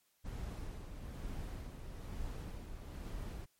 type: noise with tremolo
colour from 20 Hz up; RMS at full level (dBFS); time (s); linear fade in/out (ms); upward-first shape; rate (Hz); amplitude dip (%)
brown; -42; 0.24-3.46; 20; sine; 1.1; 45
effects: white hiss -75 dBFS RMS until 3.59 s + MP3 64 kbps